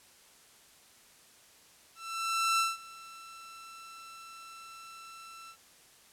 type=tone with ADSR envelope; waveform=sawtooth; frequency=1337 Hz; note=E6; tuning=24 cents sharp; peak=-21 dBFS; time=1.95-5.57 s; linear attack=640 ms; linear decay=180 ms; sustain=-22 dB; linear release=74 ms; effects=white hiss -59 dBFS RMS until 6.12 s + low-pass 11000 Hz 12 dB/octave